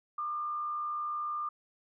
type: tone with frequency modulation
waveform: sine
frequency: 1200 Hz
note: D6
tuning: 37 cents sharp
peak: -32 dBFS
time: 0.18-1.49 s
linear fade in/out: 5 ms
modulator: 73.6 Hz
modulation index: 0.32
effects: none